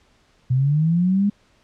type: linear sweep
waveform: sine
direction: up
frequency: 123.47 to 206.9 Hz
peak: -15 dBFS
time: 0.5-1.3 s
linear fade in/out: 10 ms
effects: pink hiss -59 dBFS RMS until 1.63 s + low-pass 6000 Hz 12 dB/octave

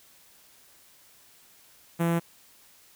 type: tone with notch filter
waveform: sawtooth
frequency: 168.6 Hz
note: E3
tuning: 39 cents sharp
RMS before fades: -25 dBFS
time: 1.99-2.2 s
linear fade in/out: 20 ms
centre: 4700 Hz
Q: 0.58
effects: white hiss -57 dBFS RMS until 2.95 s

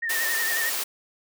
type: tone with vibrato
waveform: sine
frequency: 1828 Hz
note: A#6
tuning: 34 cents flat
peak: -25 dBFS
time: 0.02-0.7 s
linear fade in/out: 10 ms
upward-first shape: triangle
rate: 11 Hz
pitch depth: 60 cents each way
type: high-pass noise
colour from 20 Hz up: white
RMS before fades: -28 dBFS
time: 0.09-0.84 s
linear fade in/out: 10 ms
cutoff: 360 Hz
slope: 24 dB/octave
effects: none

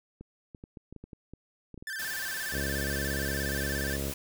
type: clicks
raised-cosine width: 3 ms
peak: -31 dBFS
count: 12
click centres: 0.21 / 0.548 / 0.639 / 0.772 / 0.926 / 0.963 / 1.04 / 1.132 / 1.336 / 1.743 / 1.777 / 1.825 s
type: tone with vibrato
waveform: 45% pulse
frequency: 1661.2 Hz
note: G#6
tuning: in tune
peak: -34 dBFS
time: 1.87-3.96 s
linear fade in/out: 2 ms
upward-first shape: square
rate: 17 Hz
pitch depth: 98 cents each way
type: noise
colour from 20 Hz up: white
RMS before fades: -39 dBFS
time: 1.99-4.14 s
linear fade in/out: 5 ms
type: harmonic tone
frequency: 69.3 Hz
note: C#2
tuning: in tune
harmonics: 1 / 2 / 3 / 4 / 5 / 6 / 7 / 8 / 9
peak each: -35 / -38 / -40 / -41 / -42 / -43 / -43 / -44 / -45 dBFS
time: 2.51-4.14 s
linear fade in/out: 50 ms
effects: none

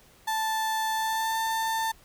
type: tone with pitch glide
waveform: 35% pulse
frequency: 880 to 893.8 Hz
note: A5 to A5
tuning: 0 to +27 cents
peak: -24 dBFS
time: 0.27-1.92 s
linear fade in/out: 10 ms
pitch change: +27 cents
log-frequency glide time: 0.94-1.37 s
effects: pink hiss -57 dBFS RMS until 2.04 s

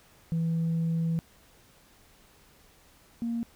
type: tone pair in turn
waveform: sine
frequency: 164.81 / 233.1 Hz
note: E3 / A#3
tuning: 0 / 0 cents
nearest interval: tritone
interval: 600 cents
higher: second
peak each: -23 / -27 dBFS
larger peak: first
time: 0.32-1.19 / 3.22-3.43 s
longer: first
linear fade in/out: 0 ms
effects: tanh soft clip ceiling -23 dBFS + pink hiss -59 dBFS RMS until 3.55 s

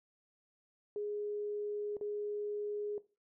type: tone with dropouts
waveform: sine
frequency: 415.3 Hz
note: G#4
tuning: in tune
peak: -35 dBFS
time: 0.96-2.98 s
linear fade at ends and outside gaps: 1 ms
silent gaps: 1.968-2.011 s
effects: noise-tail reverb RT60 0.3 s tail -17 dB re dry

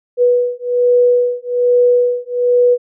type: beating tone pair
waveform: sine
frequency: 489.1 / 490.3 Hz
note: B4 / B4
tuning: -17 / -13 cents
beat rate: 1.2 Hz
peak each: -13 dBFS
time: 0.17-2.78 s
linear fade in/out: 50 ms
effects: none

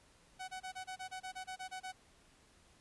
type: tone bursts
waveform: sawtooth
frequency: 749 Hz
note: F#5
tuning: 21 cents sharp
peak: -38 dBFS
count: 13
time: 0.39-1.924 s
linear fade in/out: 20 ms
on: 94 ms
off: 26 ms
effects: pink hiss -66 dBFS RMS until 2.8 s + resampled to 24000 Hz

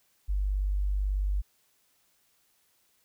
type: tone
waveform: sine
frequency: 49.11 Hz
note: G1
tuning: 4 cents sharp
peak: -25 dBFS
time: 0.28-1.42 s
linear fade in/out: 20 ms
effects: white hiss -69 dBFS RMS until 3.04 s

